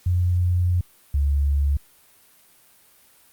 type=tone pair in turn; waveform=sine; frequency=89 / 70.91 Hz; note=F2 / C#2; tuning=+33 / +40 cents; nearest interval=major third; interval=393 cents; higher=first; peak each=-17 dBFS; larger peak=neither; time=0.06-0.81 / 1.14-1.77 s; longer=first; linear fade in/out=5 ms; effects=white hiss -55 dBFS RMS until 3.32 s + Opus 48 kbps